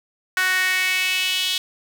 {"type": "tone with high-pass filter sweep", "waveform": "sawtooth", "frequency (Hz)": 371, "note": "F#4", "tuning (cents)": 5, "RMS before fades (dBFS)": -21, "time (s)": [0.37, 1.58], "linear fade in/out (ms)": 2, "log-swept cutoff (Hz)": [1600, 3400], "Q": 3.9, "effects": []}